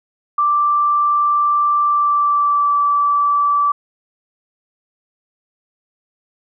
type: tone with pitch glide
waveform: sine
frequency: 1174.7 to 1158.5 Hz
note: D6 to D6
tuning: 0 to -24 cents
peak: -12 dBFS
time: 0.38-3.72 s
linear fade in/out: 5 ms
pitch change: -24 cents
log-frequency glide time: 1.84-2.76 s
effects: none